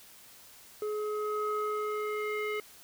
square tone with low-pass filter sweep, 423.3 Hz, G#4, 33 cents sharp, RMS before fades -33 dBFS, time 0.82-2.6 s, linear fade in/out 2 ms, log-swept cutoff 870 to 2400 Hz, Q 3.4, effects white hiss -54 dBFS RMS until 2.83 s

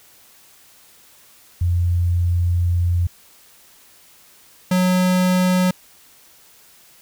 sine / square tone pair in turn, 87.31 / 182.98 Hz, F2 / F#3, 0 / -19 cents, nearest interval octave + minor second, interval 1281 cents, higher second, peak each -15 dBFS, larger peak neither, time 1.61-3.07 / 4.71-5.71 s, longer first, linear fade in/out 5 ms, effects white hiss -50 dBFS RMS until 7.01 s

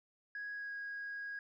sine tone with pitch glide, 1660 to 1644.7 Hz, G#6 to G#6, -1 to -17 cents, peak -39 dBFS, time 0.35-1.39 s, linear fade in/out 2 ms, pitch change -16 cents, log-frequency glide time 0.53-0.73 s, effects tanh soft clip ceiling -37 dBFS

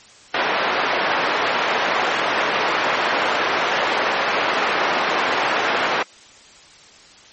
pink band-pass noise, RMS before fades -20 dBFS, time 0.34-6.03 s, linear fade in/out 5 ms, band 560 to 2400 Hz, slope 12 dB/octave, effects white hiss -46 dBFS RMS until 7.32 s + MP3 32 kbps

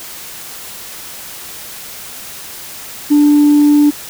sine tone, 293.7 Hz, D4, in tune, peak -4 dBFS, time 3.1-3.91 s, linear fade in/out 20 ms, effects tanh soft clip ceiling -3 dBFS + white hiss -30 dBFS RMS until 4.09 s

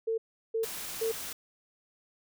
sine tone bursts, 449.7 Hz, A4, 38 cents sharp, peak -27 dBFS, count 3, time 0.07-1.12 s, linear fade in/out 10 ms, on 110 ms, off 360 ms
white noise, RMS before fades -39 dBFS, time 0.63-1.33 s, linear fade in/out 5 ms
effects none

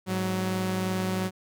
sawtooth tone pair together, 104.67 / 186.5 Hz, G#2 / F#3, +14 / +14 cents, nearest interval minor seventh, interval 1000 cents, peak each -29 / -23 dBFS, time 0.06-1.31 s, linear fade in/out 50 ms, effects none

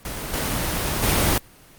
pink noise with level steps, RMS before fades -30 / -24 / -19 dBFS, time 0.05-1.38 s, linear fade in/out 2 ms, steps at 0.33 / 1.02 s, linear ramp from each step 10 ms, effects pink hiss -49 dBFS RMS until 1.78 s + Opus 24 kbps

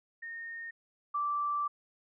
sine tone pair in turn, 1840 / 1168.5 Hz, A#6 / D6, -23 / -9 cents, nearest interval minor sixth, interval 786 cents, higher first, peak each -39 / -29 dBFS, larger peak second, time 0.22-0.71 / 1.14-1.68 s, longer second, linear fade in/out 10 ms, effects none

